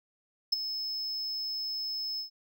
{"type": "tone with ADSR envelope", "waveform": "triangle", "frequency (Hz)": 5210, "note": "E8", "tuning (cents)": -21, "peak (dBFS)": -19, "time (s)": [0.52, 2.3], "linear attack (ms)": 10, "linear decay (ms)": 14, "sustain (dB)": -12, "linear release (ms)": 110, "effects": []}